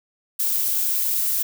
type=noise; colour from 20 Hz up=violet; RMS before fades=-22 dBFS; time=0.39-1.43 s; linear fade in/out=10 ms; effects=none